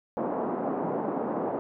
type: band-pass noise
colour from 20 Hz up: pink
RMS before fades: -30 dBFS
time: 0.17-1.59 s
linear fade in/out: 0 ms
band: 210 to 960 Hz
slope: 24 dB/octave
effects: none